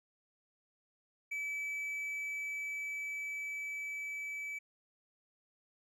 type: tone with level ramp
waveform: triangle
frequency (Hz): 2300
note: D7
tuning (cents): -37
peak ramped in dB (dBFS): -34 to -37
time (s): 1.31-4.59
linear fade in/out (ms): 10
effects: none